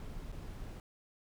brown noise with dropouts, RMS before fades -44 dBFS, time 0-0.8 s, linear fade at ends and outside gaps 1 ms, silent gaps 0.319-0.324 s, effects none

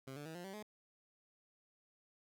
15% pulse tone with pitch steps, 133.4 / 146.32 / 160.48 / 176.02 / 193.07 / 211.8 Hz, C3 / D3 / E3 / F3 / G3 / G#3, +34 / -6 / -46 / +14 / -26 / +34 cents, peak -40 dBFS, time 0.07-0.628 s, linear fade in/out 5 ms, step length 93 ms, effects none

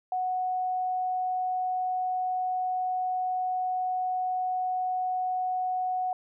sine tone, 738 Hz, F#5, 5 cents flat, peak -26 dBFS, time 0.12-6.13 s, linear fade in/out 2 ms, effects none

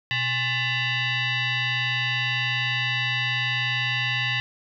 sine tone with frequency modulation, 123.3 Hz, B2, 2 cents flat, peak -22 dBFS, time 0.11-4.4 s, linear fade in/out 0 ms, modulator 941 Hz, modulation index 3.5, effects none

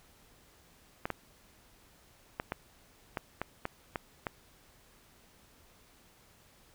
clicks, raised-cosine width 0.5 ms, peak -18 dBFS, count 9, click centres 1.055 / 1.103 / 2.399 / 2.521 / 3.172 / 3.416 / 3.654 / 3.958 / 4.268 s, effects pink hiss -62 dBFS RMS until 6.74 s

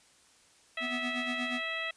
harmonic tone, 653 Hz, E5, 17 cents flat, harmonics 1 / 2 / 3 / 4 / 5 / 6, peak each -42 / -42 / -36 / -38 / -41 / -47 dBFS, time 0.77-1.91 s, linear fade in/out 5 ms
square tone with tremolo, 246.9 Hz, B3, in tune, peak -34 dBFS, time 0.8-1.62 s, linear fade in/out 50 ms, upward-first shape sine, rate 8.4 Hz, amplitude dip 75%
effects white hiss -62 dBFS RMS until 1.96 s + resampled to 22050 Hz

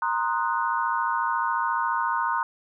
sine chord, C half-diminished seventh, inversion third, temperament equal, 932.3 / 1046.5 / 1244.5 / 1480 Hz, Bb5 / C6 / Eb6 / Gb6, 0 / 0 / 0 / 0 cents, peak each -26 / -28 / -30 / -30 dBFS, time 0.02-2.43 s, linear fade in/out 2 ms, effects none

